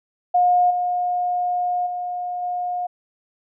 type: tone with level steps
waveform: sine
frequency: 716 Hz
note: F5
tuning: 43 cents sharp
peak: -13 / -19 / -24 / -22 dBFS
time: 0.34-2.87 s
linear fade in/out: 10 ms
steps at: 0.7 / 1.86 / 2.42 s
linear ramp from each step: 10 ms
effects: none